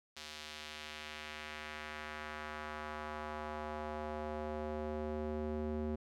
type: tone with band-pass filter sweep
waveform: square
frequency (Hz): 76.1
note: D#2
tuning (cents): -38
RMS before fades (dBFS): -42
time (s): 0.16-5.96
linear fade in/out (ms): 10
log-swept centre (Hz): 4200 to 310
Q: 1.2
effects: none

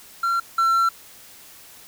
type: tone pair in turn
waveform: triangle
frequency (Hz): 1369 / 1350.9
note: F6 / E6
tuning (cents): -35 / +42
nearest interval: unison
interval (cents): 23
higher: first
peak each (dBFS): -17 / -14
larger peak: second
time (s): 0.23-0.4 / 0.58-0.89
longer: second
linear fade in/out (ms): 5
effects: white hiss -46 dBFS RMS until 1.87 s

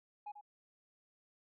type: tone with echo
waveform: sine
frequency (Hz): 831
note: G#5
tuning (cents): +1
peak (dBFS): -40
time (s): 0.26-0.32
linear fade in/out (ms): 10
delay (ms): 92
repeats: 1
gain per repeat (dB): -10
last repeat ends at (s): 0.412
effects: tanh soft clip ceiling -41 dBFS

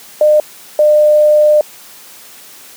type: tone pair in turn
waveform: sine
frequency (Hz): 605 / 601.9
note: D#5 / D5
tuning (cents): -49 / +42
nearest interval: unison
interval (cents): 9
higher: first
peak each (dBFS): -5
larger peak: neither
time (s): 0.21-0.4 / 0.79-1.61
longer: second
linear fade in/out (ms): 2
effects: white hiss -37 dBFS RMS until 2.76 s + high-pass 150 Hz 12 dB/octave

